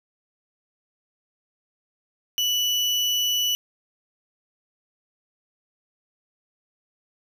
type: tone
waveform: 35% pulse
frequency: 2960 Hz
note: F#7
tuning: in tune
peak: -19 dBFS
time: 2.38-3.55 s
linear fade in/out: 0 ms
effects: none